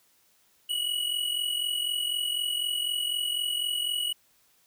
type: tone pair together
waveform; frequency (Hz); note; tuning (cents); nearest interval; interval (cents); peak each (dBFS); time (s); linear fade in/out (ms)
square; 2912 / 2956; F#7 / F#7; -28 / -2; unison; 26; -29 / -33; 0.69-4.13; 10
effects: white hiss -65 dBFS RMS until 4.66 s